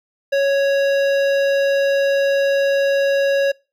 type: tone with hard clipping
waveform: sine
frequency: 554.4 Hz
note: C#5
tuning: in tune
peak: -16 dBFS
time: 0.32-3.52 s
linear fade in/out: 10 ms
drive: 14 dB
effects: noise-tail reverb RT60 0.3 s tail -25 dB re dry